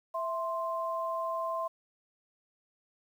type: tone pair together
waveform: sine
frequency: 659.3 / 1046.6 Hz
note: E5 / C6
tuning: 0 / 0 cents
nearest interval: minor sixth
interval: 800 cents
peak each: -34 / -33 dBFS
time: 0.14-1.68 s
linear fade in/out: 10 ms
effects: 10-bit